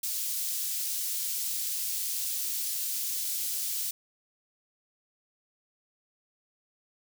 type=high-pass noise; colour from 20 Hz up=white; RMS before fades=-32 dBFS; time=0.03-3.91 s; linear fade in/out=5 ms; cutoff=4500 Hz; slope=12 dB/octave; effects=none